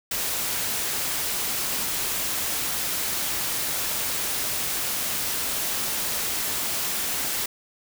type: noise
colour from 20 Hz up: white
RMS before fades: -27 dBFS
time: 0.11-7.46 s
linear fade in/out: 5 ms
effects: none